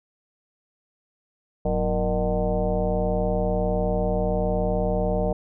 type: tone with frequency modulation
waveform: sine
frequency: 324.7 Hz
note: E4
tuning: 26 cents flat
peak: -20 dBFS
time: 1.65-5.33 s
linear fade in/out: 5 ms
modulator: 142 Hz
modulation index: 2.7
effects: none